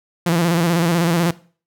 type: tone with vibrato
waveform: sawtooth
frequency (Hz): 169.5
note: E3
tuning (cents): +49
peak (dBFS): -11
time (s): 0.26-1.31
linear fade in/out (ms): 5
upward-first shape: square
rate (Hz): 16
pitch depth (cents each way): 59
effects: noise-tail reverb RT60 0.4 s tail -19 dB re dry